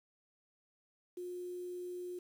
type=tone with quantisation; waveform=sine; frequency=357.8 Hz; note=F4; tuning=42 cents sharp; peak=-40 dBFS; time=1.17-2.19 s; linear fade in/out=5 ms; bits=10; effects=none